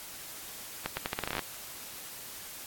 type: accelerating click train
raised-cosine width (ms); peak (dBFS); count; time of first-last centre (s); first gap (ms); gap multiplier
0.3; -15; 13; 0.86-1.393; 110; 0.81
effects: white hiss -44 dBFS RMS until 2.66 s + AAC 64 kbps